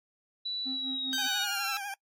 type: tone with pitch glide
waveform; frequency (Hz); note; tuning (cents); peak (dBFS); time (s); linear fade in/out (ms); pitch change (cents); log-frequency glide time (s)
sine; 3951 to 3734; B7 to A#7; 0 to +2; -31; 0.45-1.45; 10; -98; 0.69-1.17
type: tone with tremolo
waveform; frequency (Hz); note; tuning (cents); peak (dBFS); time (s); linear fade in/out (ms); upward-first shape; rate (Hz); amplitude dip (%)
triangle; 262.6; C4; +6; -33; 0.65-1.28; 20; sine; 4.9; 80
type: linear sweep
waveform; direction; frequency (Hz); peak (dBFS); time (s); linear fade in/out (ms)
15% pulse; down; 1568 to 1318.5; -24; 1.13-1.77; 0
type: tone with vibrato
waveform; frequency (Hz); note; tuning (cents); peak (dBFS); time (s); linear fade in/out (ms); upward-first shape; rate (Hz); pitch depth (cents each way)
20% pulse; 801; G5; +37; -30; 1.18-1.94; 2; triangle; 12; 61
effects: noise-tail reverb RT60 0.1 s tail -24 dB re dry + MP3 64 kbps